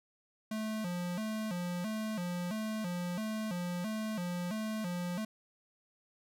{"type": "tone with vibrato", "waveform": "square", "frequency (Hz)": 196, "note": "G3", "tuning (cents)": 0, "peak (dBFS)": -35, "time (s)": [0.51, 5.25], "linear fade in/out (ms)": 5, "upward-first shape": "square", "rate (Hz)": 1.5, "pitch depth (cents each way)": 180, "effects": []}